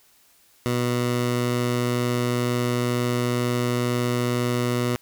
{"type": "tone", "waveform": "15% pulse", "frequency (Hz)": 122.1, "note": "B2", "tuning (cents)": -19, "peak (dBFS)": -15, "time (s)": [0.66, 4.96], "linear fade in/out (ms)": 0, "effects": ["white hiss -58 dBFS RMS until 5.01 s"]}